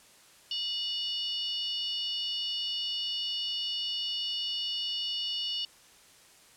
harmonic tone with a mistuned harmonic, 895 Hz, A5, 29 cents sharp, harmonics 3 / 4 / 5 / 6, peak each -32 / -41 / -38 / -41 dBFS, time 0.51-5.65 s, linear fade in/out 2 ms, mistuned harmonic 3, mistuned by +140 cents, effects white hiss -57 dBFS RMS until 6.56 s + low-pass 10000 Hz 12 dB/octave

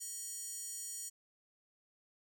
square tone with high-pass filter, 632 Hz, D#5, 27 cents sharp, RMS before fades -44 dBFS, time 0-1.1 s, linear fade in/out 20 ms, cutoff 7400 Hz, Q 4.8, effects none

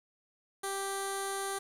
15% pulse tone with low-pass filter, 392 Hz, G4, in tune, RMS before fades -36 dBFS, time 0.63-1.59 s, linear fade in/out 10 ms, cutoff 10000 Hz, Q 5.2, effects 9-bit

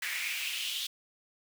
pink noise with high-pass filter sweep, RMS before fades -35 dBFS, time 0.02-0.87 s, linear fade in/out 5 ms, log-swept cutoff 1900 to 3500 Hz, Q 4.6, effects none

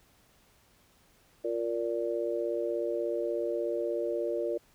sine chord, Bb major, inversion second, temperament just, 349.6 / 466.2 / 582.7 Hz, F4 / Bb4 / D5, +2 / 0 / -14 cents, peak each -33 dBFS, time 1.44-4.58 s, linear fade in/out 10 ms, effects pink hiss -64 dBFS RMS until 4.74 s

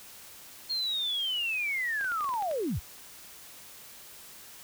sine linear sweep, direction down, 4281 to 42.42 Hz, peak -28 dBFS, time 0.69-2.8 s, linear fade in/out 20 ms
clicks, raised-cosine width 0.3 ms, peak -27 dBFS, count 9, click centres 2.011 / 2.045 / 2.119 / 2.208 / 2.244 / 2.291 / 2.339 / 2.424 / 2.513 s
effects white hiss -49 dBFS RMS until 4.63 s

